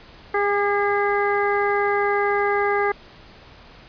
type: harmonic tone with a mistuned harmonic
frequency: 407.2 Hz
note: G#4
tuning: 34 cents flat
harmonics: 1 / 2 / 3 / 4 / 5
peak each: -21 / -24 / -26 / -27 / -28 dBFS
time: 0.34-2.92 s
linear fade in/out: 5 ms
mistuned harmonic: 3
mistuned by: -18 cents
effects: pink hiss -46 dBFS RMS until 3.88 s + resampled to 11025 Hz